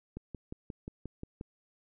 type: click train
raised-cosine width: 3 ms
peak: -27 dBFS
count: 8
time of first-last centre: 0.17-1.411 s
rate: 5.64 Hz
effects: none

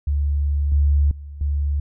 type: tone with level steps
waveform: sine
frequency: 72 Hz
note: D2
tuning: 34 cents flat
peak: -17 / -13 / -32 / -18 dBFS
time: 0.07-1.8 s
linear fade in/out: 5 ms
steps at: 0.72 / 1.11 / 1.41 s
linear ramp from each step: 2 ms
effects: none

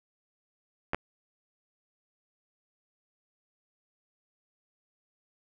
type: clicks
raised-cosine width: 0.5 ms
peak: -14 dBFS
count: 2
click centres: 0.934 / 0.946 s
effects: none

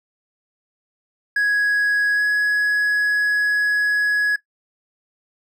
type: tone with pitch glide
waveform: triangle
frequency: 1665 to 1677.5 Hz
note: G#6 to G#6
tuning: +4 to +17 cents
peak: -13 dBFS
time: 1.36-4.36 s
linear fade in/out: 5 ms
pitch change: +13 cents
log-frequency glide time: 2.15-2.21 s
effects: noise-tail reverb RT60 0.1 s tail -18 dB re dry + tanh soft clip ceiling -9 dBFS

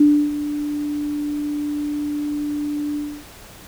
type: tone with ADSR envelope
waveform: sine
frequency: 294.4 Hz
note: D4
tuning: 4 cents sharp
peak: -8 dBFS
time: 0-3.24 s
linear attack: 6 ms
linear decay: 300 ms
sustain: -13 dB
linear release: 280 ms
effects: pink hiss -42 dBFS RMS until 3.67 s

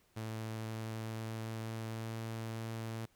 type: tone with pitch glide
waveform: sawtooth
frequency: 110.7 to 112.83 Hz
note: A2 to A2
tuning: +11 to +44 cents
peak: -35 dBFS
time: 0.16-3.06 s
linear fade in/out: 10 ms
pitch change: +33 cents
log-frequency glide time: 0.4-2.51 s
effects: pink hiss -71 dBFS RMS until 3.15 s

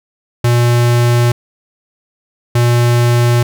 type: tone pair in turn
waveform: square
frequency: 120 / 120 Hz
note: B2 / B2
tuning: -49 / -49 cents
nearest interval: unison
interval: 0 cents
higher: neither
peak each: -9 dBFS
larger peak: neither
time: 0.44-1.32 / 2.55-3.43 s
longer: neither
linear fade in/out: 5 ms
effects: none

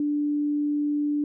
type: tone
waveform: sine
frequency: 293.7 Hz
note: D4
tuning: in tune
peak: -22 dBFS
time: 0-1.24 s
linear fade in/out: 2 ms
effects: none

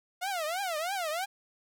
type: tone with vibrato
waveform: sawtooth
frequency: 698 Hz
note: F5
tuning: 1 cent flat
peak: -27 dBFS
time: 0.21-1.26 s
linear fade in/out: 20 ms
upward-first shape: triangle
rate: 3.1 Hz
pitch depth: 280 cents each way
effects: none

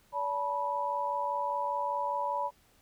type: tone cluster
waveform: sine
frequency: 572 / 872 / 977 Hz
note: D5 / A5 / B5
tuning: -46 / -16 / -19 cents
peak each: -36 / -36 / -31 dBFS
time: 0.12-2.51 s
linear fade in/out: 50 ms
effects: pink hiss -65 dBFS RMS until 2.81 s

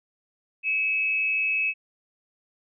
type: tone pair together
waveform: sine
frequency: 2281 / 2589 Hz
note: C#7 / E7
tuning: +49 / -32 cents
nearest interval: major second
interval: 219 cents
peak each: -34 / -22 dBFS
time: 0.63-1.74 s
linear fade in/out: 50 ms
effects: none

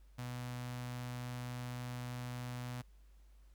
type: tone with notch filter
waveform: sawtooth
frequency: 123.47 Hz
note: B2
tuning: in tune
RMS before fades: -43 dBFS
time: 0.18-2.82 s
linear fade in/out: 10 ms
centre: 400 Hz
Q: 1.4
effects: added 50 Hz sine -58 dBFS peak until 3.54 s + pink hiss -75 dBFS RMS until 3.54 s

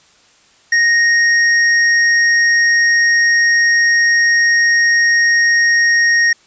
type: tone with hard clipping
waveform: triangle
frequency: 1864.7 Hz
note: A#6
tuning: in tune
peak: -11 dBFS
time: 0.72-6.33 s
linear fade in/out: 5 ms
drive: 16 dB
effects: white hiss -50 dBFS RMS until 6.46 s + resampled to 16000 Hz

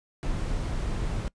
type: noise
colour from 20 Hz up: brown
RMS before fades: -29 dBFS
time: 0.23-1.28 s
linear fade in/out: 0 ms
effects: noise-tail reverb RT60 0.1 s tail -23 dB re dry + resampled to 22050 Hz

